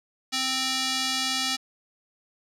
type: tone with band-pass filter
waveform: square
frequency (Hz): 261.6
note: C4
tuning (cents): 0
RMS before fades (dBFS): -27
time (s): 0.32-1.57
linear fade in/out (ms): 20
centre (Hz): 4500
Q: 1.4
effects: none